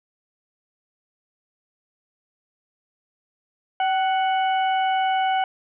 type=harmonic tone with a mistuned harmonic; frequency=740 Hz; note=F#5; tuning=in tune; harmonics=1 / 2 / 3 / 4; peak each=-19 / -30 / -34 / -33 dBFS; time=3.8-5.44 s; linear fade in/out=2 ms; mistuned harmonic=1; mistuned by=+50 cents; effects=none

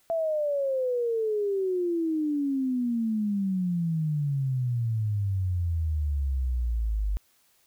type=exponential sweep; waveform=sine; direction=down; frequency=671 to 49 Hz; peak=-24 dBFS; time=0.1-7.17 s; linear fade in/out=0 ms; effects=white hiss -65 dBFS RMS until 7.66 s

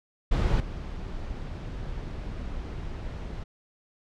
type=noise with level steps; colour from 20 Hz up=brown; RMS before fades=-23 / -35 dBFS; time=0.31-3.44 s; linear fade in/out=10 ms; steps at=0.6 s; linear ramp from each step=2 ms; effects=low-pass 5000 Hz 12 dB/octave

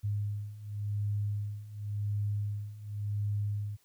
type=beating tone pair; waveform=sine; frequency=102.6 / 103.51 Hz; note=G#2 / G#2; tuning=-21 / -5 cents; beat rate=0.91 Hz; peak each=-36 / -33 dBFS; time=0.03-3.77 s; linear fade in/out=20 ms; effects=white hiss -69 dBFS RMS until 3.84 s

